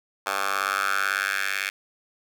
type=tone with high-pass filter sweep; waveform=10% pulse; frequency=98 Hz; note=G2; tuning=in tune; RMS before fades=-26 dBFS; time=0.26-1.7 s; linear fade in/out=5 ms; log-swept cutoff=970 to 2000 Hz; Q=3.8; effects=none